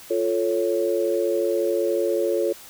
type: chord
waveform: sine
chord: F augmented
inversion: none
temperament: equal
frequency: 349.2 / 440 / 554.4 Hz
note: F4 / A4 / C#5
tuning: 0 / 0 / 0 cents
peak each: -24 dBFS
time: 0.1-2.53 s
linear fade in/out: 10 ms
effects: white hiss -44 dBFS RMS until 2.69 s